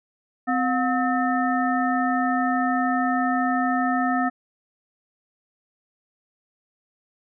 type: harmonic tone with a mistuned harmonic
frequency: 257.6 Hz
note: C4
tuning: 27 cents flat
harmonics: 1 / 3 / 5 / 7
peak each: -23 / -24 / -27 / -29 dBFS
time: 0.47-4.3 s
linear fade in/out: 20 ms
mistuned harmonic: 3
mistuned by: -120 cents
effects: none